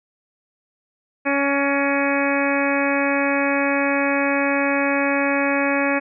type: harmonic tone with a mistuned harmonic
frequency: 280 Hz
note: C#4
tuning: 18 cents sharp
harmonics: 1 / 2 / 3 / 4 / 5 / 6 / 7 / 8 / 9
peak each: -22 / -23 / -28 / -29 / -30 / -26 / -31 / -27 / -28 dBFS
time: 1.25-6 s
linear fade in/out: 20 ms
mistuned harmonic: 7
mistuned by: -37 cents
effects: none